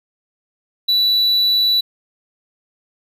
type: tone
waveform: triangle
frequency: 3951 Hz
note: B7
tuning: in tune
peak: -11 dBFS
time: 0.88-1.81 s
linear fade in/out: 10 ms
effects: none